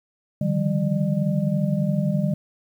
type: tone cluster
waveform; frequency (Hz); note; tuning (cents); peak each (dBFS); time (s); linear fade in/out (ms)
sine; 142 / 153.4 / 176.9 / 196.5 / 600; C#3 / D#3 / F3 / G3 / D5; +42 / -24 / +23 / +4 / +37; -31 / -23 / -29 / -23 / -31; 0.41-2.34; 5
effects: 9-bit